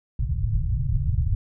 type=low-pass noise; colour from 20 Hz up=white; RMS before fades=-23 dBFS; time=0.19-1.35 s; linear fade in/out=2 ms; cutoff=130 Hz; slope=48 dB/octave; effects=none